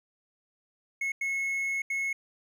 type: tone bursts at uneven times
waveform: triangle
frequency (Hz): 2182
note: C#7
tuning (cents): -28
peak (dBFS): -26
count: 3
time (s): 1.01-1.12 / 1.21-1.82 / 1.9-2.13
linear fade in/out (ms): 5
effects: none